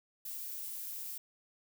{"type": "noise", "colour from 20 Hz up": "violet", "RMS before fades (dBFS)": -42, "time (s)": [0.25, 1.18], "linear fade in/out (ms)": 5, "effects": []}